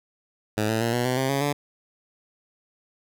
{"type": "tone with pitch steps", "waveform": "10% pulse", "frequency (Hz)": [107, 111.67, 116.55, 121.64, 126.95, 132.5, 138.28, 144.32], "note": ["A2", "A2", "A#2", "B2", "B2", "C3", "C#3", "D3"], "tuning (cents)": [-48, 26, 0, -26, 48, 22, -4, -30], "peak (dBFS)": -14, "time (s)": [0.57, 1.53], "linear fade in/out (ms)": 10, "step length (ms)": 120, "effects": []}